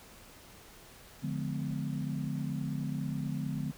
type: chord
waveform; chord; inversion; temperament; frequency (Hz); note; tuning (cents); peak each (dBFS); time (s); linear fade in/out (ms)
sine; D diminished seventh; none; just; 146.83 / 176.2 / 211.4 / 253.7; D3 / F3 / Ab3 / Cb4; 0 / +16 / +31 / +47; -35 / -39 / -39 / -39; 1.22-3.72; 20
effects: pink hiss -54 dBFS RMS until 3.77 s